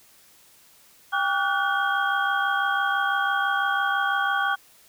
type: tone cluster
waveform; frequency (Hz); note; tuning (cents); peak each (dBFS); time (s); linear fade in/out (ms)
sine; 796 / 1146 / 1453 / 1519 / 3240; G5 / D6 / F#6 / F#6 / G#7; +26 / -43 / -32 / +45 / -43; -27 / -27 / -26 / -27 / -35; 1.12-4.56; 20
effects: white hiss -55 dBFS RMS until 4.88 s